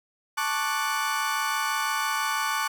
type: chord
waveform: 35% pulse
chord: D major seventh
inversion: second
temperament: equal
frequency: 880 / 1108.7 / 1174.7 / 1480 Hz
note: A5 / C#6 / D6 / F#6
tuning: 0 / 0 / 0 / 0 cents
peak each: -29 dBFS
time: 0.37-2.68 s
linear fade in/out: 10 ms
effects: none